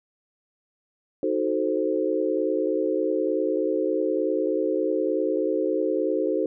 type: chord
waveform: sine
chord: D# diminished seventh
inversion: none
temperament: equal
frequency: 311.1 / 370 / 440 / 523.3 Hz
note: D#4 / F#4 / A4 / C5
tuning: 0 / 0 / 0 / 0 cents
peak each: -27 dBFS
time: 1.23-6.46 s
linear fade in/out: 2 ms
effects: none